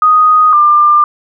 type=tone pair in turn; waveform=sine; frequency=1244.5 / 1194.8 Hz; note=D#6 / D6; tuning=0 / +29 cents; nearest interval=minor second; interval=71 cents; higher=first; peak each=-4 dBFS; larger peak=neither; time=0.02-0.53 / 0.53-1.04 s; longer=neither; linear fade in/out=2 ms; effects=none